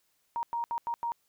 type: tone bursts at uneven times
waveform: sine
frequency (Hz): 938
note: A#5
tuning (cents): +11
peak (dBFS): -29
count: 5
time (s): 0.36-0.43 / 0.53-0.64 / 0.71-0.78 / 0.87-0.94 / 1.03-1.12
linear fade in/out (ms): 0
effects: white hiss -73 dBFS RMS until 1.28 s